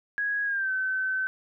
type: tone with pitch glide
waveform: sine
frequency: 1658 to 1529.2 Hz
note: G#6 to G6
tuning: -3 to -43 cents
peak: -25 dBFS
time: 0.18-1.27 s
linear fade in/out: 0 ms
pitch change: -140 cents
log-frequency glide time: 0.45-0.71 s
effects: none